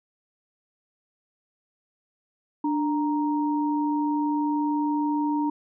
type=tone pair together; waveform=sine; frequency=295.6 / 933.6 Hz; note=D4 / A#5; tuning=+11 / +2 cents; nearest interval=octave + minor sixth; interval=1991 cents; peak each=-23 / -28 dBFS; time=2.64-5.5 s; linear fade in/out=5 ms; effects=none